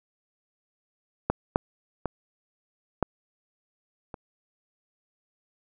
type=clicks; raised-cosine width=1 ms; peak=-8 / -6 / -13 / -8 / -23 dBFS; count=5; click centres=1.3 / 1.559 / 2.057 / 3.027 / 4.142 s; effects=none